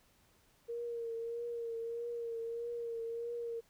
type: tone with vibrato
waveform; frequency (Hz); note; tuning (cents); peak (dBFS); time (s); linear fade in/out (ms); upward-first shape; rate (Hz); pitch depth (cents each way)
sine; 465.7; A#4; -2; -37; 0.68-3.61; 20; triangle; 1.6; 37
effects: pink hiss -69 dBFS RMS until 3.69 s